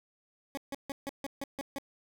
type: tone bursts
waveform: 20% pulse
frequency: 277.2 Hz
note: C#4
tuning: in tune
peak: -30 dBFS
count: 8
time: 0.55-1.784 s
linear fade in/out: 0 ms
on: 23 ms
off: 150 ms
effects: none